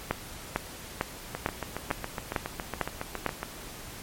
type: two click trains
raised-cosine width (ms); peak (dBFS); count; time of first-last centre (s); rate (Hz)
0.5; -16 / -10; 16 / 8; 1.35-3.43 / 0.11-3.263; 7.21 / 2.22
effects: pink hiss -43 dBFS RMS until 4.02 s + MP3 64 kbps